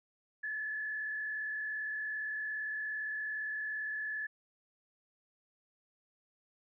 sine tone with frequency modulation, 1723 Hz, A6, 37 cents flat, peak -35 dBFS, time 0.43-4.27 s, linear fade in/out 10 ms, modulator 42.5 Hz, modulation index 0.79, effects none

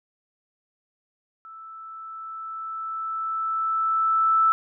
sine tone with level ramp, 1318.5 Hz, E6, in tune, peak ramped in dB -40 to -15 dBFS, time 1.45-4.52 s, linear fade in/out 0 ms, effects none

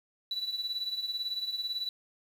triangle tone with tremolo, 3951 Hz, B7, in tune, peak -26 dBFS, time 0.31-1.89 s, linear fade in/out 2 ms, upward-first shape sine, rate 18 Hz, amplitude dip 75%, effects tanh soft clip ceiling -27 dBFS + 9-bit

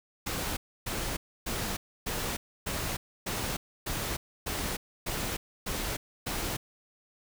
pink noise bursts, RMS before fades -33 dBFS, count 11, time 0.26-6.57 s, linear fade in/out 10 ms, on 310 ms, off 290 ms, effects none

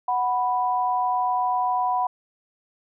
sine tone pair together, 740 / 987.8 Hz, F#5 / B5, 0 / 0 cents, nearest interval perfect fourth, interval 500 cents, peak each -23 dBFS, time 0.08-2.07 s, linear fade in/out 5 ms, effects none

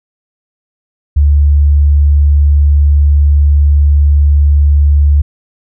sine tone, 72.5 Hz, D2, 22 cents flat, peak -4 dBFS, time 1.16-5.22 s, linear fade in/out 10 ms, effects none

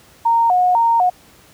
sine tone with vibrato, 819 Hz, G#5, 24 cents flat, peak -11 dBFS, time 0.25-1.1 s, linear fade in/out 10 ms, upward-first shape square, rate 2 Hz, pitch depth 210 cents each way, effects pink hiss -48 dBFS RMS until 1.53 s + high-pass 60 Hz 12 dB/octave

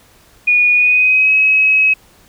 sine tone with pitch glide, 2453 to 2556 Hz, D#7 to D#7, -25 to +46 cents, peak -8 dBFS, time 0.47-1.94 s, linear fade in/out 10 ms, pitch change +71 cents, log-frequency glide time 0.74-1.33 s, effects pink hiss -48 dBFS RMS until 2.28 s

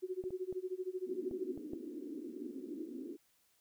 sine tone with tremolo, 370 Hz, F#4, in tune, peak -34 dBFS, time 0.02-1.53 s, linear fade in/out 20 ms, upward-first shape sine, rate 13 Hz, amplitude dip 95%
clicks, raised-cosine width 2 ms, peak -35 dBFS, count 6, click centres 0.239 / 0.306 / 0.526 / 1.312 / 1.576 / 1.734 s
white band-pass noise, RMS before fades -45 dBFS, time 1.06-3.17 s, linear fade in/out 20 ms, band 260 to 350 Hz, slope 48 dB/octave
effects white hiss -73 dBFS RMS until 3.6 s

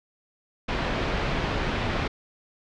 pink low-pass noise, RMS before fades -27 dBFS, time 0.68-2.08 s, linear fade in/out 10 ms, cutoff 3300 Hz, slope 12 dB/octave, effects low-pass 5000 Hz 12 dB/octave

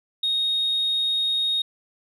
sine tone, 3729 Hz, A#7, in tune, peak -19 dBFS, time 0.23-1.62 s, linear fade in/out 5 ms, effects tanh soft clip ceiling -17 dBFS

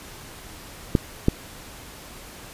clicks, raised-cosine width 3 ms, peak -3 dBFS, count 2, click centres 0.952 / 1.284 s, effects pink hiss -42 dBFS RMS until 2.53 s + resampled to 32000 Hz

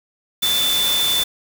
sine tone in noise, 3520 Hz, A7, in tune, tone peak -17 dBFS, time 0.42-1.24 s, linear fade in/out 10 ms, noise white, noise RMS -23 dBFS, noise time 0.42-1.24 s, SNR +3 dB, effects none

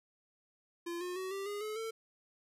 square tone with pitch steps, 343.3 / 358.9 / 375.2 / 392.3 / 410.1 / 428.8 / 448.3 Hz, F4 / F4 / F#4 / G4 / G#4 / A4 / A4, -30 / +47 / +24 / +1 / -22 / -45 / +32 cents, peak -38 dBFS, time 0.86-1.91 s, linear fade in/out 10 ms, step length 150 ms, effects resampled to 32000 Hz

